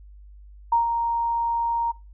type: tone with ADSR envelope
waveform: sine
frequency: 932.3 Hz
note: A#5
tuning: in tune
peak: -15 dBFS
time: 0.72-1.92 s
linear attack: 6 ms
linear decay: 130 ms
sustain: -6 dB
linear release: 14 ms
effects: noise-tail reverb RT60 0.3 s tail -23 dB re dry + added 50 Hz sine -43 dBFS peak until 2.13 s